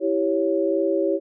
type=chord; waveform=sine; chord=C# diminished; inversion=first; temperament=equal; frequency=329.6 / 392 / 554.4 Hz; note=E4 / G4 / C#5; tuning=0 / 0 / 0 cents; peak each=-23 dBFS; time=0-1.2 s; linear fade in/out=50 ms; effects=none